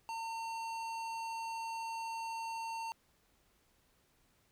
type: tone with hard clipping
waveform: sine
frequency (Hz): 908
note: A#5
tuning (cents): -46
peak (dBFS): -40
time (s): 0.09-2.92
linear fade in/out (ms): 0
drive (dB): 15
effects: pink hiss -72 dBFS RMS until 4.51 s